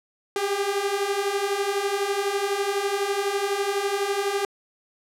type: beating tone pair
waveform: sawtooth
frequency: 392 / 404 Hz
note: G4 / G#4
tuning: 0 / -48 cents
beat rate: 12 Hz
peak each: -24 / -21 dBFS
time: 0.36-4.45 s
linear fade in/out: 2 ms
effects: low-pass 12000 Hz 12 dB/octave